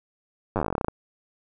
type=slowing click train; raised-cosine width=1 ms; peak=-11 dBFS; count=17; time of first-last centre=0.56-0.884 s; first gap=9 ms; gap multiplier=1.1; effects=none